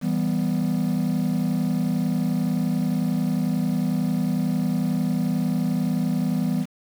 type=chord; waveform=triangle; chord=E minor; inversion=none; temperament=equal; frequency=164.81 / 196 / 246.9 Hz; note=E3 / G3 / B3; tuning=0 / 0 / 0 cents; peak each=-22 dBFS; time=0.01-6.66 s; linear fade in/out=50 ms; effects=tanh soft clip ceiling -14 dBFS + 7-bit